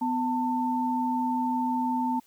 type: tone pair together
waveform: sine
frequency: 250.5 / 893.6 Hz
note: B3 / A5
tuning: +25 / +27 cents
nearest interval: octave + minor seventh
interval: 2202 cents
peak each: -27 dBFS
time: 0.01-2.2 s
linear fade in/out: 10 ms
effects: white hiss -62 dBFS RMS until 2.26 s